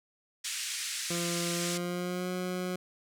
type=band-pass noise; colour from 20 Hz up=white; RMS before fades=-36 dBFS; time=0.44-1.78 s; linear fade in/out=10 ms; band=1700 to 9000 Hz; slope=24 dB/octave
type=tone with pitch glide; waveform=20% pulse; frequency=172.3 to 181.81 Hz; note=F3 to F#3; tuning=-23 to -30 cents; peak=-27 dBFS; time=1.1-2.76 s; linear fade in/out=5 ms; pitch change=+93 cents; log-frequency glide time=1.54-2.3 s
effects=none